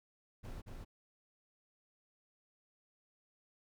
brown noise with echo, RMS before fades -45 dBFS, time 0.43-0.62 s, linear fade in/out 20 ms, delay 230 ms, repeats 1, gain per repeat -2 dB, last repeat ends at 0.85 s, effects none

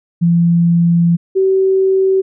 sine tone pair in turn, 170.3 / 382.3 Hz, F3 / G4, -43 / -43 cents, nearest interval octave + major second, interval 1400 cents, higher second, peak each -8 / -9 dBFS, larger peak first, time 0.21-1.17 / 1.35-2.22 s, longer first, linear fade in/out 20 ms, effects none

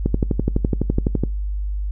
click train, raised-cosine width 3 ms, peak -5 dBFS, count 15, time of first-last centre 0.06-1.236 s, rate 11.9 Hz, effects noise-tail reverb RT60 0.3 s tail -24 dB re dry + added 50 Hz sine -21 dBFS peak until 1.91 s

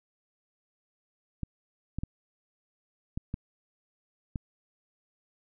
clicks, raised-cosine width 5 ms, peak -20 dBFS, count 6, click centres 1.433 / 1.986 / 2.035 / 3.175 / 3.341 / 4.358 s, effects none

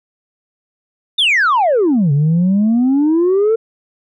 sine exponential two-way sweep, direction down then up, 3729 to 138.59 to 459.2 Hz, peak -8 dBFS, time 1.18-3.56 s, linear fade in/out 10 ms, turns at 2.12 s, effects tanh soft clip ceiling -8 dBFS

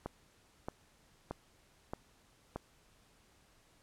click train, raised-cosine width 1 ms, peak -24 dBFS, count 5, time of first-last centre 0.06-2.56 s, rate 1.6 Hz, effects pink hiss -67 dBFS RMS until 3.82 s + low-pass 11000 Hz 12 dB/octave

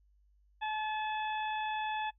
harmonic tone, 861 Hz, A5, 38 cents flat, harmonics 1 / 2 / 3 / 4, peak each -34 / -40 / -44 / -46 dBFS, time 0.61-2.11 s, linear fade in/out 20 ms, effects noise-tail reverb RT60 0.1 s tail -21 dB re dry + added 50 Hz sine -64 dBFS peak until 2.18 s

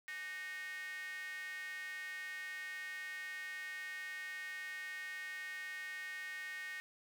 square tone with high-pass filter, 168.1 Hz, E3, 34 cents sharp, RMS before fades -45 dBFS, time 0.08-6.8 s, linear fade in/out 0 ms, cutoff 1900 Hz, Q 9.2, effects none

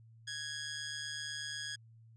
15% pulse tone with amplitude modulation, 1661.2 Hz, G#6, in tune, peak -30 dBFS, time 0.27-1.76 s, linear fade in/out 10 ms, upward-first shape sine, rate 148 Hz, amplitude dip 55%, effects added 113 Hz sine -56 dBFS peak until 2.16 s + resampled to 22050 Hz

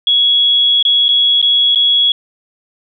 sine tone with dropouts, 3346 Hz, G#7, 12 cents sharp, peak -8 dBFS, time 0.07-2.12 s, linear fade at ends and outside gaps 2 ms, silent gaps 0.827-0.851 / 1.083-1.089 / 1.416-1.426 / 1.749-1.757 s, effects none

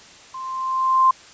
sine tone with level ramp, 1046.5 Hz, C6, in tune, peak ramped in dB -30 to -10 dBFS, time 0.34-1.11 s, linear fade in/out 5 ms, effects white hiss -45 dBFS RMS until 1.33 s + resampled to 16000 Hz

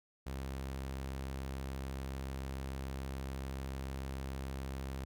sawtooth tone, 66.9 Hz, C2, 39 cents sharp, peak -35 dBFS, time 0.26-5.05 s, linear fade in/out 10 ms, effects none

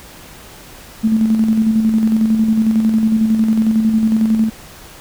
sine tone with tremolo, 220.7 Hz, A3, 5 cents sharp, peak -9 dBFS, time 1.03-4.5 s, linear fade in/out 20 ms, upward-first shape square, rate 11 Hz, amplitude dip 40%, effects pink hiss -38 dBFS RMS until 5 s

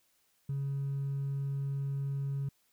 triangle tone with hard clipping, 138.59 Hz, C#3, in tune, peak -31 dBFS, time 0.49-2.49 s, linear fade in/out 5 ms, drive 2 dB, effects white hiss -72 dBFS RMS until 2.72 s

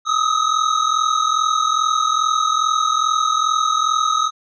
square tone pair together, 1244.5 / 1286.9 Hz, D#6 / E6, 0 / -42 cents, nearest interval minor second, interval 58 cents, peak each -19 dBFS, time 0.05-4.31 s, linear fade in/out 50 ms, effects resampled to 16000 Hz

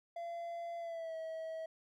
triangle tone with pitch glide, 682 to 644.8 Hz, F5 to E5, -41 to -38 cents, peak -38 dBFS, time 0.16-1.66 s, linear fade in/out 5 ms, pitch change -97 cents, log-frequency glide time 0.78-1.16 s, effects none

